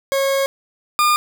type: tone pair in turn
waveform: 40% pulse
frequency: 546 / 1210.3 Hz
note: C#5 / D#6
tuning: -26 / -48 cents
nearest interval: octave + major second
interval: 1378 cents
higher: second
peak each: -15 / -12 dBFS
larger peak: second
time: 0.12-0.46 / 0.99-1.16 s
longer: first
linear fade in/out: 0 ms
effects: none